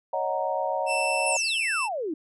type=chord; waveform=sine; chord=D# minor seventh; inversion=third; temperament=equal; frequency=554.4 / 622.3 / 740 / 932.3 Hz; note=C#5 / D#5 / F#5 / A#5; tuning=0 / 0 / 0 / 0 cents; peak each=-30 dBFS; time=0.13-1.37 s; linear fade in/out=5 ms
type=tone; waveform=40% pulse; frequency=2662 Hz; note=E7; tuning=16 cents sharp; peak=-25 dBFS; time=0.86-1.89 s; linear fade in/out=50 ms
type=exponential sweep; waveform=sine; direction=down; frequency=10570 to 291.8 Hz; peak=-27 dBFS; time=1.26-2.14 s; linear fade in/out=5 ms
effects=resampled to 32000 Hz